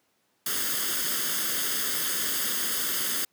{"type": "noise with comb filter", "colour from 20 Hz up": "white", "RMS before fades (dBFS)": -28, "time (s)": [0.46, 3.25], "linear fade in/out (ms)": 5, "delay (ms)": 0.61, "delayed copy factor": 0.7, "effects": ["pink hiss -70 dBFS RMS until 3.32 s", "high-pass 200 Hz 12 dB/octave"]}